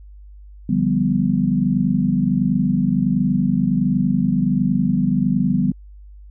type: chord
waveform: sine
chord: G dominant seventh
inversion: second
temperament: equal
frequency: 146.83 / 174.61 / 196 / 246.9 Hz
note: D3 / F3 / G3 / B3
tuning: 0 / 0 / 0 / 0 cents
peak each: -23 / -22 / -19 / -20 dBFS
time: 0.69-5.72 s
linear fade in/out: 5 ms
effects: added 50 Hz sine -38 dBFS peak until 6.3 s